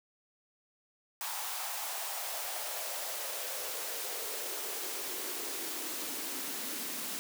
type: noise with high-pass filter sweep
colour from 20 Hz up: white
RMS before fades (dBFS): -38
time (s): 1.21-7.19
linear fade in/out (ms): 0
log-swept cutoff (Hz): 880 to 230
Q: 3.3
effects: none